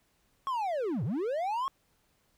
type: linear two-way sweep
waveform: triangle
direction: down then up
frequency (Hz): 1108.7 to 98 to 1108.7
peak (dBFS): -27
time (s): 0.47-1.68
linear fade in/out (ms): 0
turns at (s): 1.04
effects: pink hiss -71 dBFS RMS until 2.37 s